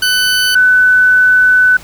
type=tone pair in turn; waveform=20% pulse / sine; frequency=1500 / 1500 Hz; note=F#6 / F#6; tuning=+23 / +23 cents; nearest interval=unison; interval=0 cents; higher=neither; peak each=-5 dBFS; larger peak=neither; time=0.02-0.55 / 0.55-1.77 s; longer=second; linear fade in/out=5 ms; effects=pink hiss -36 dBFS RMS until 1.83 s